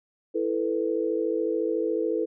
sine chord, E suspended fourth, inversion none, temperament equal, 329.6 / 440 / 493.9 Hz, E4 / A4 / B4, 0 / 0 / 0 cents, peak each -28 / -27 / -29 dBFS, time 0.34-2.26 s, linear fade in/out 20 ms, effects none

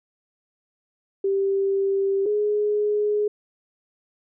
sine tone pair in turn, 392 / 417.7 Hz, G4 / G#4, 0 / +10 cents, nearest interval minor second, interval 110 cents, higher second, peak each -19 dBFS, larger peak neither, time 1.24-2.26 / 2.26-3.28 s, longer neither, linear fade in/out 5 ms, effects none

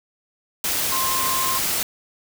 sine tone in noise, 1053 Hz, C6, 11 cents sharp, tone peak -24 dBFS, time 0.92-1.58 s, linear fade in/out 2 ms, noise white, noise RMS -23 dBFS, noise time 0.64-1.83 s, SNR -4 dB, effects none

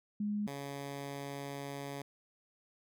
sine / 10% pulse tone pair in turn, 207.7 / 140.45 Hz, G#3 / C#3, 0 / +23 cents, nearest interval perfect fifth, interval 677 cents, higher first, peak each -32 / -32 dBFS, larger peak neither, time 0.2-0.47 / 0.47-2.02 s, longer second, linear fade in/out 5 ms, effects none

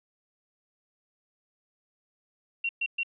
sine tone bursts, 2744 Hz, F7, 31 cents flat, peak -26 dBFS, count 3, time 2.64-3.033 s, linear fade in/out 5 ms, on 51 ms, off 120 ms, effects none

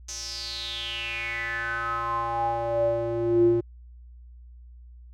square tone with band-pass filter sweep, 116.54 Hz, A#2, in tune, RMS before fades -27 dBFS, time 0.08-3.61 s, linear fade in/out 10 ms, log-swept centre 6200 to 300 Hz, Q 7.3, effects added 60 Hz sine -44 dBFS peak until 5.13 s

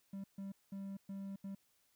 triangle tone bursts at uneven times, 196 Hz, G3, in tune, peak -40 dBFS, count 5, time 0.13-0.24 / 0.38-0.52 / 0.72-0.97 / 1.09-1.36 / 1.44-1.55 s, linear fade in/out 5 ms, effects white hiss -75 dBFS RMS until 1.95 s

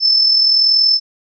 sine tone with amplitude modulation, 5274 Hz, E8, in tune, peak -7 dBFS, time 0-1 s, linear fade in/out 50 ms, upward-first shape sine, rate 40.7 Hz, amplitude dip 45%, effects none

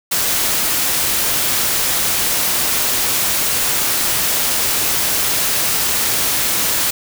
white noise, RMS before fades -17 dBFS, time 0.11-6.91 s, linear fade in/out 10 ms, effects none

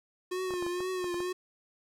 square tone with vibrato, 361.3 Hz, F#4, 41 cents flat, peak -32 dBFS, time 0.31-1.33 s, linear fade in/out 10 ms, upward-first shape triangle, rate 2.1 Hz, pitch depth 66 cents each way
clicks, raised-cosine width 1 ms, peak -27 dBFS, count 8, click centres 0.507 / 0.538 / 0.625 / 0.665 / 0.805 / 1.043 / 1.143 / 1.204 s
effects low-pass 12000 Hz 12 dB/octave + 10-bit

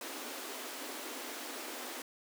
pink high-pass noise, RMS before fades -43 dBFS, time 0.01-2.02 s, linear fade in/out 2 ms, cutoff 240 Hz, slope 96 dB/octave, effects none

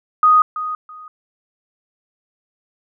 sine tone with echo, 1244.5 Hz, D#6, in tune, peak -8 dBFS, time 0.23-0.42 s, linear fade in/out 2 ms, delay 330 ms, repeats 2, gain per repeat -13 dB, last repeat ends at 1.08 s, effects none

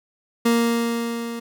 30% pulse tone with level ramp, 233.2 Hz, A#3, 1 cent sharp, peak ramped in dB -12 to -26 dBFS, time 0.45-1.4 s, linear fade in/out 10 ms, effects none

